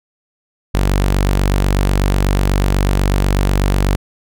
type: tone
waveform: sawtooth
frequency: 48.12 Hz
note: G1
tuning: 31 cents flat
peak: -8 dBFS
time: 0.74-3.96 s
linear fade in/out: 10 ms
effects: none